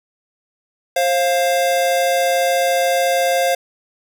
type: tone pair together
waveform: square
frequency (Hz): 532 / 698.1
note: C5 / F5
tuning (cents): +29 / -1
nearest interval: perfect fourth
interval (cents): 470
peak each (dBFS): -18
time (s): 0.96-3.55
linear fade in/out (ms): 5
effects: none